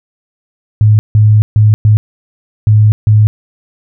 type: tone bursts at uneven times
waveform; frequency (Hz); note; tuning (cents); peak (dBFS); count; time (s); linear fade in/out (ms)
sine; 106.8; G#2; +49; -3; 6; 0.81-0.99 / 1.15-1.42 / 1.56-1.74 / 1.85-1.97 / 2.67-2.92 / 3.07-3.27; 0
effects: none